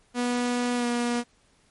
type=tone with pitch glide; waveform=sawtooth; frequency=244.2 to 239.9 Hz; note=B3 to A#3; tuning=-19 to +50 cents; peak=-20 dBFS; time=0.14-1.24 s; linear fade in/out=50 ms; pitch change=-31 cents; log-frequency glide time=0.76-0.86 s; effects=pink hiss -63 dBFS RMS until 1.7 s + MP3 48 kbps